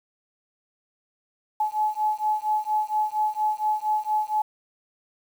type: beating tone pair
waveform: sine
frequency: 852 / 856.3 Hz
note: G#5 / A5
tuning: +44 / -47 cents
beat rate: 4.3 Hz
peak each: -25 / -25 dBFS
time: 1.6-4.42 s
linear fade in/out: 5 ms
effects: 8-bit